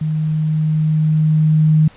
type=tone with level ramp; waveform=sine; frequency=155.4 Hz; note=D#3; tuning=2 cents flat; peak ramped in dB=-16 to -8 dBFS; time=0.01-1.88 s; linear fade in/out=5 ms; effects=pink hiss -45 dBFS RMS until 1.96 s + resampled to 8000 Hz